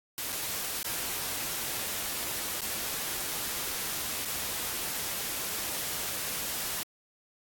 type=noise with dropouts; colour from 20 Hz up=white; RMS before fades=-34 dBFS; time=0.18-6.83 s; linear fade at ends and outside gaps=0 ms; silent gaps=0.322-0.326 / 0.83-0.846 / 2.607-2.617 / 4.25-4.255 s; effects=AAC 64 kbps